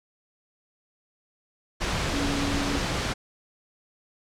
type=tone in noise; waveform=sine; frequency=282.1 Hz; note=C#4; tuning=30 cents sharp; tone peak=-28 dBFS; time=2.12-2.79 s; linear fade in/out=20 ms; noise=pink; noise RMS=-27 dBFS; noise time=1.8-3.14 s; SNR=-4 dB; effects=low-pass 6000 Hz 12 dB/octave